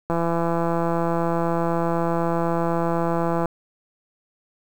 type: click train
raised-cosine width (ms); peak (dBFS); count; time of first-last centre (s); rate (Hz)
1; -10; 565; 0.1-3.457; 168
effects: 7-bit